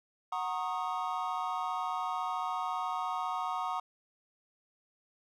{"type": "chord", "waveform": "triangle", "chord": "D# minor seventh", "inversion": "first", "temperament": "equal with one note detuned", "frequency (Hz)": [740, 932.3, 1090.3, 1244.5], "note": ["F#5", "A#5", "C#6", "D#6"], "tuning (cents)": [0, 0, -29, 0], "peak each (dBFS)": [-35, -36, -36, -36], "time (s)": [0.32, 3.8], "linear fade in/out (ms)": 5, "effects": []}